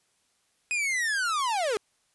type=linear sweep; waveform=45% pulse; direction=down; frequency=2519 to 392 Hz; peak=-25 dBFS; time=0.71-1.77 s; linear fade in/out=0 ms; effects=white hiss -70 dBFS RMS until 2.14 s + resampled to 24000 Hz